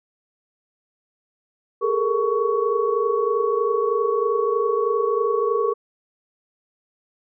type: tone cluster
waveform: sine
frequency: 412 / 441.4 / 464.6 / 1119 Hz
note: G#4 / A4 / A#4 / C#6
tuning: -14 / +5 / -6 / +16 cents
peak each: -23 / -26 / -22 / -25 dBFS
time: 1.81-5.74 s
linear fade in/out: 20 ms
effects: none